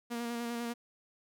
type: tone with vibrato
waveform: sawtooth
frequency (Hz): 236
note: A#3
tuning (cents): +22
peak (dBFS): -31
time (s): 0.1-0.74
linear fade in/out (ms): 20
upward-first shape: square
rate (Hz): 10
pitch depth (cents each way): 18
effects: none